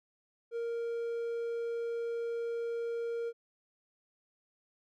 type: tone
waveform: triangle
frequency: 466.2 Hz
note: A#4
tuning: in tune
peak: -31 dBFS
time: 0.51-3.33 s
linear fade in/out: 50 ms
effects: none